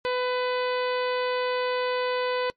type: harmonic tone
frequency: 500 Hz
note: B4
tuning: 21 cents sharp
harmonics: 1 / 2 / 3 / 4 / 5 / 6 / 7 / 8 / 9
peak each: -25 / -31 / -35 / -37 / -39 / -41 / -42 / -43 / -44 dBFS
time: 0.05-2.5 s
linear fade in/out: 0 ms
effects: noise-tail reverb RT60 0.1 s tail -23 dB re dry + MP3 48 kbps